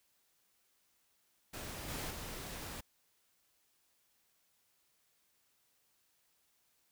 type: noise with level steps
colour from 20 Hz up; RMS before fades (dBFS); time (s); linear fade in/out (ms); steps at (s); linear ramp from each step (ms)
pink; -45 / -41 / -45; 1.53-2.81; 10; 1.88 / 2.1; 10
effects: white hiss -75 dBFS RMS until 6.91 s